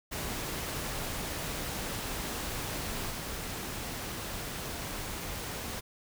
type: noise with level steps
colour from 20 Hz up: pink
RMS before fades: -36 / -38 dBFS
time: 0.11-5.81 s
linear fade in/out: 20 ms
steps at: 3.1 s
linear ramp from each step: 5 ms
effects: none